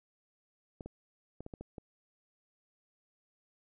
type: clicks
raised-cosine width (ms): 2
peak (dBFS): -30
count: 7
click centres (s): 0.808 / 0.86 / 1.406 / 1.464 / 1.538 / 1.61 / 1.782
effects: none